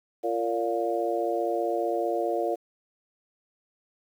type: harmonic tone with a mistuned harmonic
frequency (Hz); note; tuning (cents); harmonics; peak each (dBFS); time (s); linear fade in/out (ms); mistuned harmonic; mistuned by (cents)
115.2; A#2; -20; 3 / 4 / 5 / 6; -30 / -30 / -30 / -30; 0.23-2.56; 20; 6; +34
effects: 9-bit